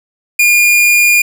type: tone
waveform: 45% pulse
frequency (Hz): 2422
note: D#7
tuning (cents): -47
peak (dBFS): -6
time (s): 0.39-1.22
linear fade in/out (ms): 5
effects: none